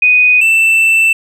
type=tone pair in turn; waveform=sine / triangle; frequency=2489 / 2663 Hz; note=D#7 / E7; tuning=0 / +17 cents; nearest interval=minor second; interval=117 cents; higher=second; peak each=-5 dBFS; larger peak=neither; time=0.02-0.41 / 0.41-1.13 s; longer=second; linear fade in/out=5 ms; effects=none